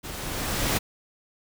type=noise with level ramp; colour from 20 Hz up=pink; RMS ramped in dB=-37 to -23 dBFS; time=0.03-0.79 s; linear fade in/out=20 ms; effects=none